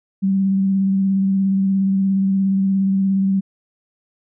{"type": "tone with vibrato", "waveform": "sine", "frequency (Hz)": 193.6, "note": "G3", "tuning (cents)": -21, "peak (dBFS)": -14, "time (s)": [0.22, 3.41], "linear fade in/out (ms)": 20, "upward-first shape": "square", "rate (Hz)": 17, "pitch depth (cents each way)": 15, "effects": []}